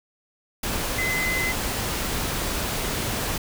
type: tone in noise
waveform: sine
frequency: 2041 Hz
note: C7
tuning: 44 cents flat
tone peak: -24 dBFS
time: 0.98-1.52 s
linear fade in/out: 5 ms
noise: pink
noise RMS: -27 dBFS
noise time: 0.63-3.38 s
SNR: 0 dB
effects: none